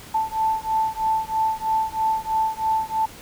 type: beating tone pair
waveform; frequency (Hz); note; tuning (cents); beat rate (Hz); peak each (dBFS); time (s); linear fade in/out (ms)
sine; 880 / 883.1; A5 / A5; 0 / +6; 3.1; -23 / -23; 0.14-3.06; 10
effects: pink hiss -42 dBFS RMS until 3.21 s